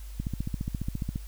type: click train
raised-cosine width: 5 ms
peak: -18 dBFS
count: 15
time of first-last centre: 0.2-1.159 s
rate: 14.6 Hz
effects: added 50 Hz sine -38 dBFS peak until 1.27 s + white hiss -54 dBFS RMS until 1.27 s